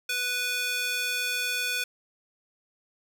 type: tone with high-pass filter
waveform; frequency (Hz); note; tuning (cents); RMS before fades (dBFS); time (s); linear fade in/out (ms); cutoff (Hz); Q
square; 493.9; B4; 0; -29; 0.09-1.84; 5; 2100; 1.5
effects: none